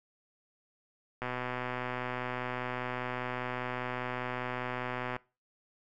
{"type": "click train", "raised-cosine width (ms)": 0.5, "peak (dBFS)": -20, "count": 494, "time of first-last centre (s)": [1.22, 5.164], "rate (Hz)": 125, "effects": ["noise-tail reverb RT60 0.3 s tail -22 dB re dry"]}